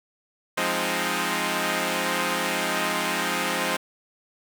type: chord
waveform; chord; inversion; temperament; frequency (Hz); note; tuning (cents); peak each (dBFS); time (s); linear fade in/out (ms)
5% pulse; F minor seventh; none; equal; 174.61 / 207.7 / 261.6 / 311.1; F3 / Ab3 / C4 / Eb4; 0 / 0 / 0 / 0; -18; 0.57-3.77; 10
effects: none